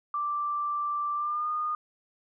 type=tone with pitch glide; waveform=sine; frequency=1174.7 to 1223.9 Hz; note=D6 to D#6; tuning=0 to -29 cents; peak=-27 dBFS; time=0.14-1.75 s; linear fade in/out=2 ms; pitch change=+71 cents; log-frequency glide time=1.15-1.49 s; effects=none